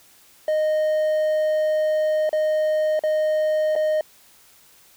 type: tone with dropouts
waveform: triangle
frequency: 618 Hz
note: D#5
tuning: 12 cents flat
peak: -16 dBFS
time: 0.48-4.01 s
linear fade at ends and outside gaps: 2 ms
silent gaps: 2.293-2.329 / 2.993-3.036 / 3.754-3.761 s
effects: white hiss -53 dBFS RMS until 4.96 s